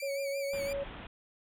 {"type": "tone with vibrato", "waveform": "sawtooth", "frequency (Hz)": 2304, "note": "D7", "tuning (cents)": -34, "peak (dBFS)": -37, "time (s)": [0, 0.73], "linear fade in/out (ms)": 2, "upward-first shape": "sine", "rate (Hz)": 5.9, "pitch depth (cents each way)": 70}
{"type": "tone with pitch glide", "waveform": "sine", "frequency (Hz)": [554.4, 558.3], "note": ["C#5", "C#5"], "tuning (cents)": [0, 12], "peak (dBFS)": -32, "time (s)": [0.02, 0.84], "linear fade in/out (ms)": 10, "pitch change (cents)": 12, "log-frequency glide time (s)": [0.29, 0.71]}
{"type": "low-pass noise", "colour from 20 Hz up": "pink", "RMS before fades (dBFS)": -45, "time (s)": [0.53, 1.07], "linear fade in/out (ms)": 5, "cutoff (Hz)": 3600, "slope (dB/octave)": 96}
{"effects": []}